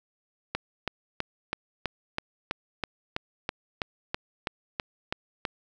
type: click train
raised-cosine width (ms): 0.3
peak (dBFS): -12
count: 16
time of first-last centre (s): 0.55-5.452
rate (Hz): 3.06
effects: none